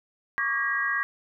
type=tone cluster; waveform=sine; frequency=1120 / 1176 / 1633 / 1905 Hz; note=C#6 / D6 / G#6 / A#6; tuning=+18 / +2 / -30 / +37 cents; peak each=-32 / -35 / -27 / -28 dBFS; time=0.38-1.03 s; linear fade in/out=0 ms; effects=none